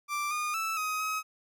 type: tone with pitch steps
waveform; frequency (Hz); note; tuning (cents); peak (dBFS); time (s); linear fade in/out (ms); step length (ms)
30% pulse; 1176 / 1219 / 1317 / 1260 / 1272; D6 / D#6 / E6 / D#6 / D#6; +2 / -36 / -2 / +21 / +38; -27; 0.08-1.23; 50; 230
effects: none